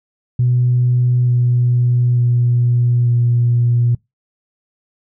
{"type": "tone with pitch steps", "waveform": "sine", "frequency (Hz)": [123.47, 122.26, 121.07, 119.89], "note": ["B2", "B2", "B2", "A#2"], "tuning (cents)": [0, -17, -34, 49], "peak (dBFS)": -10, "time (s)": [0.39, 3.95], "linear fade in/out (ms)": 5, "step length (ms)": 890, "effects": ["noise-tail reverb RT60 0.2 s tail -25 dB re dry", "tanh soft clip ceiling -6 dBFS"]}